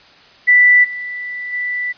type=tone with level steps; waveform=sine; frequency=1975.5 Hz; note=B6; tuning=in tune; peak=-6 / -23 / -18 dBFS; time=0.47-1.93 s; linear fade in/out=20 ms; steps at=0.83 / 1.52 s; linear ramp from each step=20 ms; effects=white hiss -45 dBFS RMS until 1.97 s + resampled to 11025 Hz